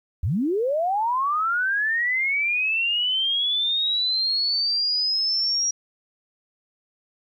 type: linear sweep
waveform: sine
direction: up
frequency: 65.41 to 5700 Hz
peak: -20 dBFS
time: 0.23-5.71 s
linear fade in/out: 5 ms
effects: 10-bit